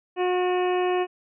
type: harmonic tone with a mistuned harmonic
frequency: 362.5 Hz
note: F#4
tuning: 35 cents flat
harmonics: 1 / 2 / 3 / 4 / 5 / 6 / 7 / 8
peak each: -22 / -27 / -33 / -44 / -37 / -44 / -37 / -40 dBFS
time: 0.16-1.07 s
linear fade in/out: 50 ms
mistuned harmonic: 6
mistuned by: +73 cents
effects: none